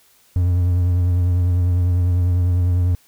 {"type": "tone with vibrato", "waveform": "triangle", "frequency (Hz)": 89, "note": "F2", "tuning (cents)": 33, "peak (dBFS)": -12, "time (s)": [0.36, 2.95], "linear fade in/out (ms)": 0, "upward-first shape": "triangle", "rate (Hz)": 10, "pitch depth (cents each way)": 43, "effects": ["white hiss -55 dBFS RMS until 3.07 s"]}